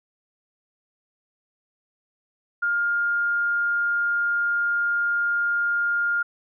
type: tone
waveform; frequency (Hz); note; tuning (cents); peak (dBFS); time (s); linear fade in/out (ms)
sine; 1410; F6; +16; -20; 2.62-6.23; 10
effects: none